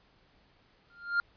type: tone with exponential growth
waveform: triangle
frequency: 1400 Hz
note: F6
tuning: 4 cents sharp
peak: -20 dBFS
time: 0.9-1.2 s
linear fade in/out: 1 ms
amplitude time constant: 64 ms
effects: pink hiss -65 dBFS RMS until 1.36 s + resampled to 11025 Hz